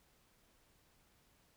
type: silence
effects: pink hiss -71 dBFS RMS until 1.56 s